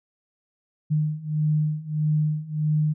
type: beating tone pair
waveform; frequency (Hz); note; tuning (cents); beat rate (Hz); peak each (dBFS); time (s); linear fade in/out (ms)
sine; 151.8 / 153.4; D#3 / D#3; -42 / -24; 1.6; -25 / -23; 0.9-2.94; 20
effects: none